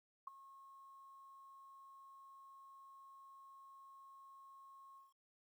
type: tone with ADSR envelope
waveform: sine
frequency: 1086 Hz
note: C#6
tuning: 36 cents flat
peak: -40 dBFS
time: 0.27-5.14 s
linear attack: 6 ms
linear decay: 9 ms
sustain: -17 dB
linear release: 170 ms
effects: 13-bit